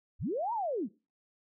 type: linear two-way sweep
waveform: sine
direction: up then down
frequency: 35.71 to 966 to 163.2 Hz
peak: -30 dBFS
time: 0.19-0.89 s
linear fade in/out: 50 ms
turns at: 0.53 s
effects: noise-tail reverb RT60 0.3 s tail -21 dB re dry